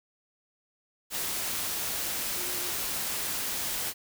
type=tone in noise; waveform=sine; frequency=355.7 Hz; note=F4; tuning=32 cents sharp; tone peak=-43 dBFS; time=2.34-2.74 s; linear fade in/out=50 ms; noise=white; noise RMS=-32 dBFS; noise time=1.1-3.94 s; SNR=-14 dB; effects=none